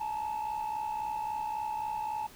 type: tone pair together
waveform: sine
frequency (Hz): 855.3 / 919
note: A5 / A#5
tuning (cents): -49 / -25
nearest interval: minor second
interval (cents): 124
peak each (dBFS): -31 / -35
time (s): 0-2.27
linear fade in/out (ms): 10
effects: tanh soft clip ceiling -29 dBFS + pink hiss -53 dBFS RMS until 2.35 s